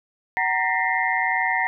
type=tone cluster; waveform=sine; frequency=753 / 932 / 1811 / 1933 / 2093 Hz; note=F#5 / A#5 / A6 / B6 / C7; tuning=+30 / -1 / +49 / -38 / 0 cents; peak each=-26 dBFS; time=0.37-1.67 s; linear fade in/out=0 ms; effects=none